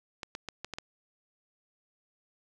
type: clicks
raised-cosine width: 0.2 ms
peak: -20 dBFS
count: 6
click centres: 0.232 / 0.351 / 0.487 / 0.646 / 0.737 / 0.785 s
effects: none